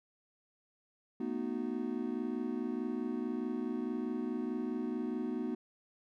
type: chord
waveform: triangle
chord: B dominant seventh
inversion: third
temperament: just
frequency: 222.2 / 246.9 / 308.7 / 370.4 Hz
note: A3 / B3 / D#4 / F#4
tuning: +17 / 0 / -14 / +2 cents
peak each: -39 / -35 / -38 / -39 dBFS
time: 1.2-5.55 s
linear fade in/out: 5 ms
effects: none